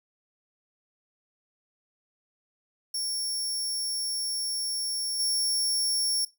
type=tone with level steps; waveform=25% pulse; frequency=5480 Hz; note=F8; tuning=34 cents flat; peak=-24 / -20 dBFS; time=2.94-6.25 s; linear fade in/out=5 ms; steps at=5.19 s; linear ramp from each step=10 ms; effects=noise-tail reverb RT60 0.2 s tail -19 dB re dry